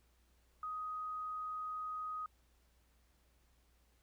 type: tone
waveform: sine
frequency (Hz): 1252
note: D#6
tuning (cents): +10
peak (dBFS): -39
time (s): 0.63-2.26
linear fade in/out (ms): 2
effects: added 60 Hz sine -70 dBFS peak until 4.02 s + pink hiss -75 dBFS RMS until 4.02 s